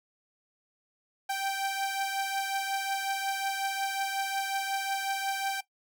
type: beating tone pair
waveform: sawtooth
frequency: 781 / 786.5 Hz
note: G5 / G5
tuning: -7 / +6 cents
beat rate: 5.5 Hz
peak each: -27 / -32 dBFS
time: 1.29-5.61 s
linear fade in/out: 10 ms
effects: noise-tail reverb RT60 0.1 s tail -17 dB re dry